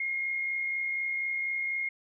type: tone with amplitude modulation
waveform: sine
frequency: 2143 Hz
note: C7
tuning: 41 cents sharp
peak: -27 dBFS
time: 0-1.89 s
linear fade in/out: 5 ms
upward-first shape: sine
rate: 64.1 Hz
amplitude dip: 35%
effects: none